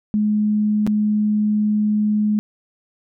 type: tone with dropouts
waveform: sine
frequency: 211 Hz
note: G#3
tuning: 28 cents sharp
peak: -15 dBFS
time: 0.14-2.39 s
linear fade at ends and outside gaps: 0 ms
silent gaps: 0.866-0.874 s
effects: none